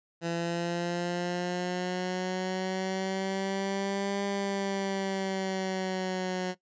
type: linear two-way sweep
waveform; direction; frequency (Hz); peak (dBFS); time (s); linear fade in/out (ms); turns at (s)
15% pulse; up then down; 168.1 to 199.7 to 182.5; -23; 0.21-6.55; 50; 4.24
effects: noise-tail reverb RT60 0.1 s tail -18 dB re dry + resampled to 16000 Hz